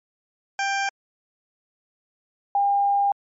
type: tone pair in turn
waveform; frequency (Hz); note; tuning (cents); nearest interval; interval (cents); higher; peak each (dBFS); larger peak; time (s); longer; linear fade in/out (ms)
20% pulse / sine; 790 / 803.3; G5 / G5; +13 / +42; unison; 29; second; -17; neither; 0.59-0.89 / 2.55-3.12; second; 2
effects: MP3 32 kbps